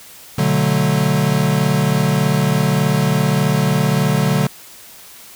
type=chord; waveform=square; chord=B minor seventh; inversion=none; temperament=equal; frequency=123.47 / 146.83 / 185 / 220 Hz; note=B2 / D3 / F#3 / A3; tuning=0 / 0 / 0 / 0 cents; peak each=-23 / -17 / -20 / -23 dBFS; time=0.38-4.47 s; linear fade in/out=5 ms; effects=white hiss -40 dBFS RMS until 5.35 s